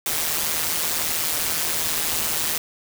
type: noise with amplitude modulation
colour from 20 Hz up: white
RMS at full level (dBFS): -21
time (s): 0.06-2.58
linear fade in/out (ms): 2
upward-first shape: sine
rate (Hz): 158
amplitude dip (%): 65
effects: none